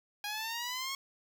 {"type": "exponential sweep", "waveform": "10% pulse", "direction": "up", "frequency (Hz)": [818, 1100], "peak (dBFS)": -27, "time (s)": [0.24, 0.95], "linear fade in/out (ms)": 2, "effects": ["11-bit"]}